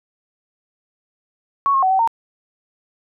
sine tone with pitch steps, 1112 / 1078 / 754 / 765 / 916 Hz, C#6 / C#6 / F#5 / G5 / A#5, +5 / -49 / +32 / -42 / -31 cents, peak -13 dBFS, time 1.66-2.075 s, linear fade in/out 0 ms, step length 83 ms, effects none

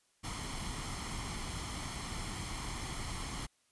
pink noise with comb filter, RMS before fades -40 dBFS, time 0.23-3.47 s, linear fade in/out 20 ms, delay 0.94 ms, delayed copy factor +0.55, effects white hiss -73 dBFS RMS until 3.71 s + resampled to 24000 Hz

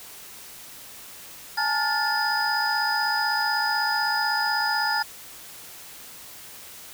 sine tone cluster, 837 / 893 / 1419 / 1750 / 4984 Hz, G#5 / A5 / F6 / A6 / D#8, +13 / +25 / +27 / -10 / +2 cents, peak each -28 dBFS, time 1.57-5.03 s, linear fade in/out 10 ms, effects white hiss -43 dBFS RMS until 6.93 s

